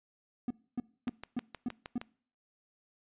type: tone bursts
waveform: triangle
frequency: 243.9 Hz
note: B3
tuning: 21 cents flat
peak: -28 dBFS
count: 6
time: 0.48-1.98 s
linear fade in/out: 2 ms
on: 25 ms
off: 270 ms
type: click train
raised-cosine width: 0.3 ms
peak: -25 dBFS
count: 7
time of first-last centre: 1.08-2.015 s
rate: 6.42 Hz
effects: noise-tail reverb RT60 0.5 s tail -23 dB re dry + resampled to 8000 Hz